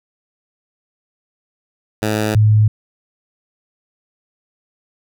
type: tone pair in turn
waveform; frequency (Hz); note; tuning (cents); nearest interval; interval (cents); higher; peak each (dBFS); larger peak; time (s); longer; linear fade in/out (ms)
10% pulse / sine; 107.2 / 107.2; A2 / A2; -45 / -45; unison; 0; neither; -8; neither; 2.02-2.35 / 2.35-2.68; neither; 5
effects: none